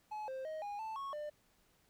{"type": "tone with pitch steps", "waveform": "triangle", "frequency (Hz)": [852, 526, 627, 819, 881, 1102, 597], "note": ["G#5", "C5", "D#5", "G#5", "A5", "C#6", "D5"], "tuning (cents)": [44, 9, 13, -24, 2, -11, 28], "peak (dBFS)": -38, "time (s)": [0.11, 1.3], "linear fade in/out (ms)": 10, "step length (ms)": 170, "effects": ["pink hiss -72 dBFS RMS until 1.89 s"]}